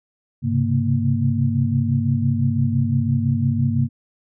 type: tone cluster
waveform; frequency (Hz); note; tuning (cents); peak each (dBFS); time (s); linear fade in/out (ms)
sine; 101.3 / 131.2 / 137.1 / 231.9; G#2 / C3 / C#3 / A#3; -43 / +5 / -19 / -9; -22; 0.42-3.89; 50
effects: none